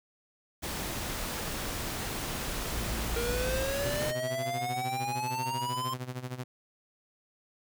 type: noise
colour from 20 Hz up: pink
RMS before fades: -35 dBFS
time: 0.62-4.12 s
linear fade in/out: 20 ms
type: tone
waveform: 40% pulse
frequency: 56.3 Hz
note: A1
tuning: 40 cents sharp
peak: -33 dBFS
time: 2.72-3.63 s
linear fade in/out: 5 ms
type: exponential sweep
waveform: square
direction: up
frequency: 466.2 to 1053 Hz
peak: -32 dBFS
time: 3.16-5.94 s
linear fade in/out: 5 ms
type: tone with tremolo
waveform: sawtooth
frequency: 126.4 Hz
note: B2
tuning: 41 cents sharp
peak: -29 dBFS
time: 3.85-6.44 s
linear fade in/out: 2 ms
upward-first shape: sine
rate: 13 Hz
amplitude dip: 80%
effects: none

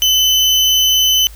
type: tone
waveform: 35% pulse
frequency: 3028 Hz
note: F#7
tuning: 39 cents sharp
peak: -8 dBFS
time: 0.02-1.27 s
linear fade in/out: 0 ms
effects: added 53 Hz sine -33 dBFS peak until 1.35 s + white hiss -43 dBFS RMS until 1.35 s

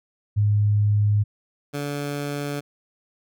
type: tone pair in turn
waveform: sine / 15% pulse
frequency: 104 / 144.1 Hz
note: G#2 / D3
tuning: +3 / -33 cents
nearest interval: tritone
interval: 564 cents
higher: second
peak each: -16 / -20 dBFS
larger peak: first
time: 0.36-1.24 / 1.73-2.61 s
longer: neither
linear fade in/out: 20 ms
effects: none

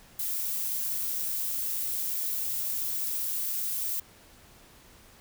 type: noise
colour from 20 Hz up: violet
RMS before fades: -31 dBFS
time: 0.19-4 s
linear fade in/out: 5 ms
effects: pink hiss -55 dBFS RMS until 5.2 s

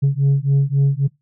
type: beating tone pair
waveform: sine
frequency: 137.2 / 140.9 Hz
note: C#3 / C#3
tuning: -17 / +29 cents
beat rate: 3.7 Hz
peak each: -14 dBFS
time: 0.02-1.08 s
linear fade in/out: 20 ms
effects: noise-tail reverb RT60 0.2 s tail -23 dB re dry + tanh soft clip ceiling -10 dBFS

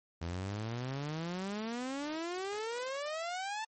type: exponential sweep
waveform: sawtooth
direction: up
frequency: 81.8 to 895 Hz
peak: -32 dBFS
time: 0.21-3.65 s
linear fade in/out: 10 ms
effects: MP3 32 kbps

